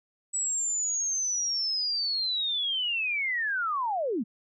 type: linear sweep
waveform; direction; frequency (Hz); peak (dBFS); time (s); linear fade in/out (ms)
sine; down; 7902 to 188.2; -26; 0.33-4.24; 20
effects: none